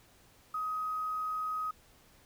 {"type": "tone with quantisation", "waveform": "sine", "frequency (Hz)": 1260, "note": "D#6", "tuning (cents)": 21, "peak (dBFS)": -32, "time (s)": [0.54, 1.71], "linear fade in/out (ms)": 5, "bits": 10, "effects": ["pink hiss -62 dBFS RMS until 2.25 s"]}